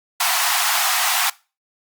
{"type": "high-pass noise", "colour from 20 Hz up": "pink", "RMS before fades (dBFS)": -19, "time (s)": [0.2, 1.3], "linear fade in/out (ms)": 5, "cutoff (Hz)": 700, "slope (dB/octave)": 96, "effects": ["noise-tail reverb RT60 0.3 s tail -21 dB re dry", "Opus 48 kbps"]}